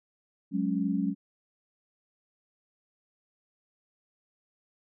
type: chord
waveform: sine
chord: F# suspended second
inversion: none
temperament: equal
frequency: 185 / 207.7 / 277.2 Hz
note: F#3 / G#3 / C#4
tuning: 0 / 0 / 0 cents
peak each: -30 dBFS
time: 0.51-1.15 s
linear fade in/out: 50 ms
effects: none